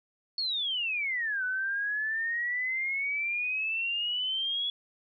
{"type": "exponential two-way sweep", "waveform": "sine", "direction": "down then up", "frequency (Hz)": [4435, 1489, 3390], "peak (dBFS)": -28, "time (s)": [0.38, 4.7], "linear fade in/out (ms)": 2, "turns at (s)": 1.44, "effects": []}